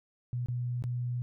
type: tone with dropouts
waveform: sine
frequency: 122.5 Hz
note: B2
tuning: 14 cents flat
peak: -30 dBFS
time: 0.33-1.22 s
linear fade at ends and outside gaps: 0 ms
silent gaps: 0.46-0.485 / 0.824-0.839 s
effects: none